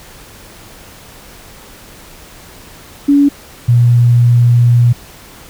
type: tone pair in turn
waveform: sine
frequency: 284.3 / 120.16 Hz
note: C#4 / B2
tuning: +44 / -47 cents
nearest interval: octave + minor third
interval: 1491 cents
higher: first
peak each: -5 dBFS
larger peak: neither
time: 3.08-3.29 / 3.68-4.93 s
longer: second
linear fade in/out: 10 ms
effects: pink hiss -37 dBFS RMS until 5.49 s